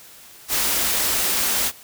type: band-stop noise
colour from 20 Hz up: white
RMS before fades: -21 dBFS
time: 0.48-1.72 s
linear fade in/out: 50 ms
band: 110 to 170 Hz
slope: 96 dB/octave
effects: white hiss -45 dBFS RMS until 1.83 s